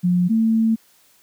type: tone pair in turn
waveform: sine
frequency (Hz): 178.1 / 223.8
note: F3 / A3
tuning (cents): +34 / +30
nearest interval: major third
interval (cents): 396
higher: second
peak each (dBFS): -14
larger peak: neither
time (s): 0.03-0.29 / 0.29-0.76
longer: second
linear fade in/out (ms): 20
effects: white hiss -56 dBFS RMS until 1.22 s + high-pass 80 Hz 12 dB/octave